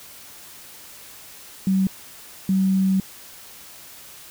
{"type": "tone bursts at uneven times", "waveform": "sine", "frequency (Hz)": 190.9, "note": "G3", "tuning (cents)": -46, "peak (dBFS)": -16, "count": 2, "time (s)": [[1.67, 1.87], [2.49, 3]], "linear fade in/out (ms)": 2, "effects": ["white hiss -43 dBFS RMS until 4.3 s"]}